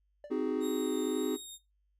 triangle tone with exponential decay, 587.3 Hz, D5, in tune, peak -38 dBFS, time 0.24-0.42 s, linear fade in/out 2 ms, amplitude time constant 39 ms
triangle chord, Ab dominant seventh, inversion first, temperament just, 259.6 / 311.5 / 373.8 / 415.3 Hz, C4 / Eb4 / Gb4 / Ab4, -13 / +2 / +18 / 0 cents, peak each -33 dBFS, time 0.3-1.37 s, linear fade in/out 20 ms
20% pulse tone with vibrato, 3729 Hz, A#7, in tune, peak -38 dBFS, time 0.6-1.59 s, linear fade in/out 50 ms, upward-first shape sine, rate 1.8 Hz, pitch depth 18 cents each way
effects noise-tail reverb RT60 0.2 s tail -17 dB re dry + added 50 Hz sine -70 dBFS peak until 1.99 s

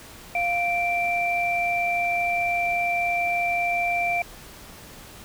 sine tone pair together, 698.4 / 2349 Hz, F5 / D7, 0 / 0 cents, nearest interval octave + major sixth, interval 2100 cents, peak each -24 dBFS, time 0.35-4.22 s, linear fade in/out 2 ms, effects pink hiss -44 dBFS RMS until 5.24 s

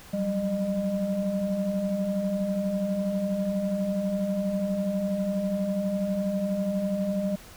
sine tone cluster, 183.9 / 196.1 / 608 Hz, F#3 / G3 / D#5, -10 / +1 / -40 cents, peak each -33 / -26 / -29 dBFS, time 0.13-7.36 s, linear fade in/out 10 ms, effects tanh soft clip ceiling -17 dBFS + pink hiss -48 dBFS RMS until 7.56 s

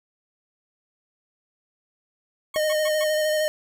20% pulse tone bursts, 1100 Hz, C#6, 14 cents flat, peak -26 dBFS, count 4, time 2.54-3.04 s, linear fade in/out 5 ms, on 35 ms, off 120 ms
square tone with vibrato, 615 Hz, D#5, 20 cents flat, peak -21 dBFS, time 2.56-3.48 s, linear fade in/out 0 ms, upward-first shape square, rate 13 Hz, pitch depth 16 cents each way
effects none

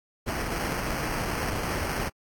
pink noise with sample-and-hold, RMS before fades -30 dBFS, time 0.26-2.1 s, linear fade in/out 20 ms, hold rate 3675 Hz, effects AAC 64 kbps

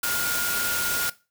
sine tone in noise, 1421 Hz, F6, 30 cents sharp, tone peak -28 dBFS, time 0.03-1.1 s, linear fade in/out 5 ms, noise white, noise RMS -27 dBFS, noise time 0.03-1.1 s, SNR -4 dB, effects noise-tail reverb RT60 0.3 s tail -19 dB re dry

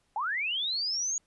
sine linear sweep, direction up, 784 to 6760 Hz, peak -28 dBFS, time 0.16-1.18 s, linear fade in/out 2 ms, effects pink hiss -72 dBFS RMS until 1.26 s + resampled to 24000 Hz

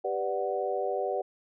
sine chord, G major seventh, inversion none, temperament equal, 392 / 493.9 / 587.3 / 740 Hz, G4 / B4 / D5 / F#5, 0 / 0 / 0 / 0 cents, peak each -33 dBFS, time 0.04-1.22 s, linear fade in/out 10 ms, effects none

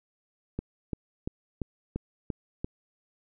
click train, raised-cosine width 3 ms, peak -18 dBFS, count 7, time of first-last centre 0.59-2.645 s, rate 2.92 Hz, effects none

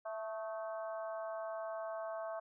harmonic tone with a mistuned harmonic, 220 Hz, A3, in tune, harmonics 3 / 4 / 5 / 6 / 7, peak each -40 / -50 / -48 / -53 / -54 dBFS, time 0.05-2.4 s, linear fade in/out 10 ms, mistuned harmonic 6, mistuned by -55 cents, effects none

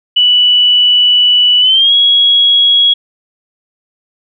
sine tone with pitch glide, 2960 to 3322 Hz, F#7 to G#7, 0 to 0 cents, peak -5 dBFS, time 0.16-2.94 s, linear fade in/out 10 ms, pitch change +200 cents, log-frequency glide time 1.6-1.93 s, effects none

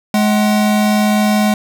square tone pair together, 210.8 / 752.5 Hz, G#3 / F#5, +26 / +29 cents, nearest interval octave + minor seventh, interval 2203 cents, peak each -12 / -20 dBFS, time 0.14-1.54 s, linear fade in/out 2 ms, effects none

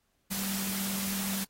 sine tone in noise, 194.8 Hz, G3, 11 cents flat, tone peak -34 dBFS, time 0.3-1.45 s, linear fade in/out 20 ms, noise white, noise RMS -35 dBFS, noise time 0.3-1.45 s, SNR -2 dB, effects pink hiss -75 dBFS RMS until 1.49 s + AAC 48 kbps

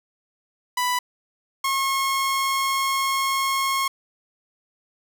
sawtooth tone pair in turn, 990 / 1084.1 Hz, B5 / C#6, +4 / -39 cents, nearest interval major second, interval 157 cents, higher second, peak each -17 dBFS, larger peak neither, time 0.77-0.99 / 1.64-3.88 s, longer second, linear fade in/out 5 ms, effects none

